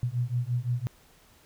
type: beating tone pair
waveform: sine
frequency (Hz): 119.4 / 125.2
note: A#2 / B2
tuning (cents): +42 / +24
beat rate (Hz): 5.8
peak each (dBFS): -29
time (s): 0.03-0.87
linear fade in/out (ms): 0
effects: pink hiss -59 dBFS RMS until 1.45 s